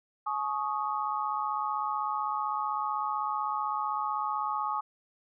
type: chord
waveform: sine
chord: Ab suspended fourth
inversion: none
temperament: equal with one note detuned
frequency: 849.5 / 1108.7 / 1244.5 Hz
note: Ab5 / Db6 / Eb6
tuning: +39 / 0 / 0 cents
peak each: -33 dBFS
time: 0.26-4.81 s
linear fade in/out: 10 ms
effects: none